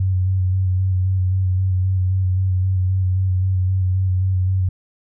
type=tone with vibrato; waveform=sine; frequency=93.3 Hz; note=F#2; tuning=15 cents sharp; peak=-15 dBFS; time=0-4.69 s; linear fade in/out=5 ms; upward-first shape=square; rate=3.8 Hz; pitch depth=22 cents each way; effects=none